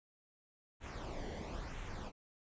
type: noise with flanger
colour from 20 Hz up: brown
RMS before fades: -44 dBFS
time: 0.8-2.12 s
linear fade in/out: 50 ms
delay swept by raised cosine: 0.2 to 0.79 ms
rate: 1 Hz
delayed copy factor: -0.6
effects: resampled to 16000 Hz